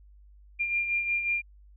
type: beating tone pair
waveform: sine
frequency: 2395 / 2400.5 Hz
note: D7 / D7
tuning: +33 / +37 cents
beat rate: 5.5 Hz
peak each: -26 / -35 dBFS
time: 0.59-1.42 s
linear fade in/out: 20 ms
effects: added 50 Hz sine -51 dBFS peak until 1.76 s